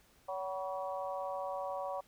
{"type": "harmonic tone with a mistuned harmonic", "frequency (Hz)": 188.4, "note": "F#3", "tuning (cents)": 32, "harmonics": [3, 4, 5, 6], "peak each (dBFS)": [-39, -41, -43, -45], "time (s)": [0.28, 2.01], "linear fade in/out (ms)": 10, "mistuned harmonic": 5, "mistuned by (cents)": 45, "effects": ["pink hiss -66 dBFS RMS until 2.07 s"]}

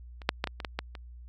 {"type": "clicks", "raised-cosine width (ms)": 0.3, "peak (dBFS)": [-29, -6, -11, -17, -21, -16, -14, -26], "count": 8, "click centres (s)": [0.218, 0.291, 0.441, 0.473, 0.602, 0.648, 0.79, 0.952], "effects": ["added 60 Hz sine -44 dBFS peak until 1.28 s", "AAC 64 kbps"]}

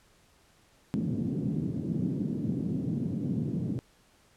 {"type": "band-pass noise", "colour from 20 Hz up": "white", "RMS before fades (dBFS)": -31, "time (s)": [0.94, 3.79], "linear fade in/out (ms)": 0, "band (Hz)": [120, 260], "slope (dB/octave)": 24, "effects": ["pink hiss -63 dBFS RMS until 4.36 s", "low-pass 11000 Hz 12 dB/octave"]}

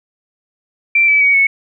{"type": "tone with pitch steps", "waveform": "sine", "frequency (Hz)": [2349, 2301, 2253, 2207], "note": ["D7", "D7", "C#7", "C#7"], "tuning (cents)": [0, -36, 28, -8], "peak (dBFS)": -8, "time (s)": [0.95, 1.47], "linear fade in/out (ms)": 5, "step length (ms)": 130, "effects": []}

